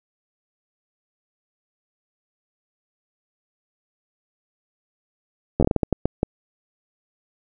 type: slowing click train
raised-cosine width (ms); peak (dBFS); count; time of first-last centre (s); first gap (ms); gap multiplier
2; -5; 11; 5.6-6.231; 11; 1.36
effects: none